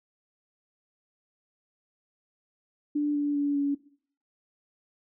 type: tone with pitch steps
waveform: sine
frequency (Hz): 293.7 / 290.2 / 286.7 / 283.2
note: D4 / D4 / D4 / C#4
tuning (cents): 0 / -21 / -42 / +37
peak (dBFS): -23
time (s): 2.95-3.75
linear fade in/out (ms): 10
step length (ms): 200
effects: noise-tail reverb RT60 0.5 s tail -18 dB re dry